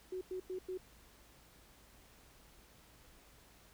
sine tone bursts, 370.4 Hz, F#4, 2 cents sharp, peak -38 dBFS, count 4, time 0.12-0.776 s, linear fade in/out 5 ms, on 92 ms, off 96 ms, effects added 55 Hz sine -67 dBFS peak until 3.73 s + pink hiss -63 dBFS RMS until 3.73 s

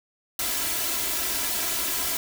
white noise with comb filter, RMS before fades -27 dBFS, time 0.39-2.17 s, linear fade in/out 2 ms, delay 3 ms, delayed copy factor +0.7, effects none

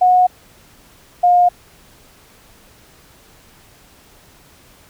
sine tone pair in turn, 729 / 711.5 Hz, F#5 / F5, -26 / +32 cents, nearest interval unison, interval 42 cents, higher first, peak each -8 dBFS, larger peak neither, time 0.01-0.27 / 1.23-1.49 s, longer neither, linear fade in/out 10 ms, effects pink hiss -48 dBFS RMS until 4.89 s

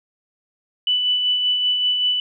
sine tone with tremolo, 2980 Hz, F#7, 12 cents sharp, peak -15 dBFS, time 0.87-2.2 s, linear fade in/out 2 ms, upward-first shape sine, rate 5.2 Hz, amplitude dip 35%, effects none

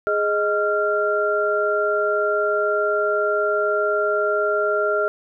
sine tone cluster, 416.1 / 623 / 1382 Hz, G#4 / D#5 / F6, +3 / +2 / -19 cents, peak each -22 dBFS, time 0.07-5.08 s, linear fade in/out 0 ms, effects none

